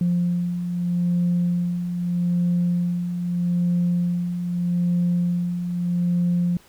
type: beating tone pair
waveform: sine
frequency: 174.61 / 175.41 Hz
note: F3 / F3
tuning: 0 / +8 cents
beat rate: 0.8 Hz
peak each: -27 / -19 dBFS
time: 0.01-6.57 s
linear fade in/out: 2 ms
effects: tanh soft clip ceiling -14 dBFS + pink hiss -53 dBFS RMS until 6.68 s